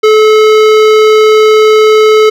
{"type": "tone with hard clipping", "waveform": "sine", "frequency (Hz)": 431.8, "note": "A4", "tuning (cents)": -33, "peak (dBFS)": -4, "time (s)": [0.03, 2.3], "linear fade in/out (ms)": 10, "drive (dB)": 17, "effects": []}